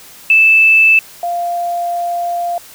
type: tone pair in turn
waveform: sine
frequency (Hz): 2634 / 695.6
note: E7 / F5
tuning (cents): -2 / -7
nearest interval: octave + major seventh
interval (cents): 2305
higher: first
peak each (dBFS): -5 / -15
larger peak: first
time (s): 0.3-0.99 / 1.23-2.58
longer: second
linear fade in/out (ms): 2
effects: white hiss -38 dBFS RMS until 2.74 s